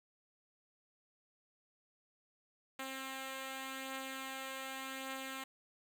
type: beating tone pair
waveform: 5% pulse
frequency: 266 / 266.86 Hz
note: C4 / C4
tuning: +29 / +34 cents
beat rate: 0.86 Hz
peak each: -31 / -40 dBFS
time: 2.79-5.44 s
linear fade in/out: 5 ms
effects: none